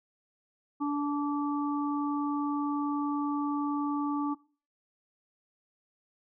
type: harmonic tone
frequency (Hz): 289.8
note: D4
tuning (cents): -23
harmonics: 1 / 3 / 4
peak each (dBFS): -28 / -37 / -36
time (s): 0.8-4.35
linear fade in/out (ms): 20
effects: noise-tail reverb RT60 0.4 s tail -21 dB re dry